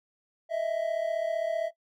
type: tone pair together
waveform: triangle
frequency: 628.6 / 664 Hz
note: D#5 / E5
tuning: +18 / +12 cents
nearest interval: minor second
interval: 94 cents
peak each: -30 / -26 dBFS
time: 0.49-1.71 s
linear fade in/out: 50 ms
effects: noise-tail reverb RT60 0.1 s tail -17 dB re dry